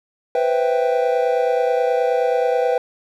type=chord; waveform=triangle; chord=C major seventh; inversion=third; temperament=equal; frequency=493.9 / 523.3 / 659.3 / 784 Hz; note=B4 / C5 / E5 / G5; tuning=0 / 0 / 0 / 0 cents; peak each=-16 / -22 / -22 / -21 dBFS; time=0.35-2.78 s; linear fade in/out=2 ms; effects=none